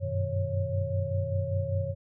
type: tone cluster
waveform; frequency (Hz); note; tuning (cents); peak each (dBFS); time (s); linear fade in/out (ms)
sine; 93.4 / 98.5 / 122.8 / 155.9 / 550; F#2 / G2 / B2 / D#3 / C#5; +17 / +9 / -9 / +4 / -14; -30 / -32 / -36 / -38 / -33; 0-1.95; 50
effects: none